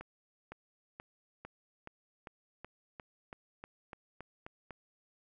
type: accelerating click train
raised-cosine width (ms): 0.5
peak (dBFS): -30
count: 14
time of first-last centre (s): 0.01-4.707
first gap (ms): 510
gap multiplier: 0.94
effects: none